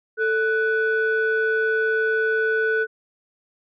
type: tone pair together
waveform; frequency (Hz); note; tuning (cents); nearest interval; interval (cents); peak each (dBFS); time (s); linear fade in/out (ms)
sine; 442.1 / 1487; A4 / F#6; +8 / +8; octave + major sixth; 2100; -20; 0.17-2.87; 50
effects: tanh soft clip ceiling -13 dBFS